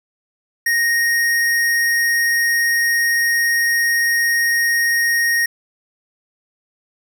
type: tone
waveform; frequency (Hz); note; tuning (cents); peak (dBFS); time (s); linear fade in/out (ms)
square; 1864.7; A#6; 0; -15; 0.66-5.46; 5
effects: none